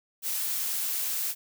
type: noise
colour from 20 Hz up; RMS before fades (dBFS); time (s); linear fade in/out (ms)
blue; -30; 0.22-1.35; 50
effects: none